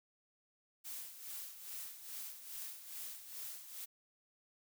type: noise with tremolo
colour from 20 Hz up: blue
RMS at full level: -45 dBFS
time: 0.84-3.86 s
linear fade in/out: 20 ms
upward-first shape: sine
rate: 2.4 Hz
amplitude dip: 65%
effects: none